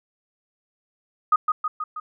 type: tone with echo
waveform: sine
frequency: 1244.5 Hz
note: D#6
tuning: in tune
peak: -13 dBFS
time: 1.32-1.36 s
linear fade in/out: 5 ms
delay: 160 ms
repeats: 4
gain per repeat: -4 dB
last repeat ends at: 2 s
effects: none